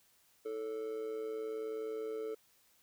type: tone with amplitude modulation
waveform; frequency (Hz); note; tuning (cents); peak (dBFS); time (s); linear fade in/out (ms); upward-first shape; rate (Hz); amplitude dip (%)
triangle; 439.6; A4; -2; -32; 0.45-2.35; 10; sine; 119; 65
effects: white hiss -69 dBFS RMS until 2.82 s